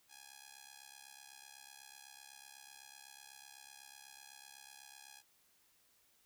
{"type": "tone with amplitude modulation", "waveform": "5% pulse", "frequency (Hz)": 830.6, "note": "G#5", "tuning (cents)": 0, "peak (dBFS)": -39, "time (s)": [0.08, 5.23], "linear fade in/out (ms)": 50, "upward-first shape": "sine", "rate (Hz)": 68, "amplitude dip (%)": 95, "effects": ["white hiss -72 dBFS RMS until 6.25 s"]}